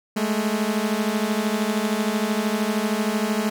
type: beating tone pair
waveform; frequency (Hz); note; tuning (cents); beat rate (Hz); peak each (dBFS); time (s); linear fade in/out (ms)
sawtooth; 207.7 / 220.7; G#3 / A3; 0 / +5; 13; -20; 0.16-3.5; 10
effects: none